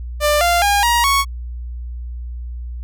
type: tone with pitch steps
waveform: sawtooth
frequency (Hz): 594 / 694.3 / 811.4 / 948.4 / 1108.4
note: D5 / F5 / G#5 / A#5 / C#6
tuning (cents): +20 / -10 / -41 / +30 / -1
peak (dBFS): -9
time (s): 0.2-1.25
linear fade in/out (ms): 50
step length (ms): 210
effects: added 60 Hz sine -25 dBFS peak until 2.83 s